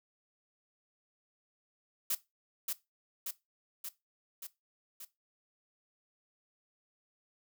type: noise with echo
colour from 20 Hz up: blue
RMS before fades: -32 dBFS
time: 2.1-2.15 s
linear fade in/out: 5 ms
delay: 580 ms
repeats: 5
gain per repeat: -3 dB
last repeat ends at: 5.05 s
effects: noise-tail reverb RT60 0.2 s tail -17 dB re dry